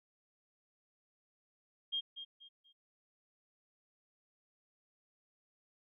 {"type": "tone with echo", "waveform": "sine", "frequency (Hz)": 3222, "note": "G7", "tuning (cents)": 47, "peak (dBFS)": -33, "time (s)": [1.92, 2.01], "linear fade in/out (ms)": 20, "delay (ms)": 240, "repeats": 3, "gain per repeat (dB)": -10, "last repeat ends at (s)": 2.73, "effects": []}